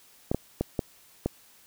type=clicks; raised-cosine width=2 ms; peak=-12 dBFS; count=5; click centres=0.315 / 0.346 / 0.61 / 0.792 / 1.26 s; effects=white hiss -57 dBFS RMS until 1.66 s